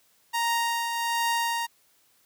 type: tone with tremolo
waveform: sawtooth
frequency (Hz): 932.3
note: A#5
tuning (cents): 0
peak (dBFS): -19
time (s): 0.33-1.67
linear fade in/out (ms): 20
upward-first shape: triangle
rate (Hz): 1.3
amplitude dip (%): 45
effects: white hiss -64 dBFS RMS until 2.25 s + high-pass 60 Hz 12 dB/octave